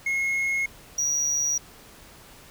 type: tone pair in turn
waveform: triangle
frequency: 2164 / 5777 Hz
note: C#7 / F#8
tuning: -42 / -42 cents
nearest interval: octave + perfect fourth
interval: 1700 cents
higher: second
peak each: -21 dBFS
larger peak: neither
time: 0.06-0.66 / 0.98-1.58 s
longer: neither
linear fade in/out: 5 ms
effects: pink hiss -49 dBFS RMS until 2.5 s